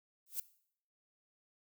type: noise with exponential growth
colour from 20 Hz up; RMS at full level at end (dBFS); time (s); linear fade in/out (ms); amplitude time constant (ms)
violet; -33; 0.26-0.4; 5; 29
effects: noise-tail reverb RT60 0.6 s tail -18 dB re dry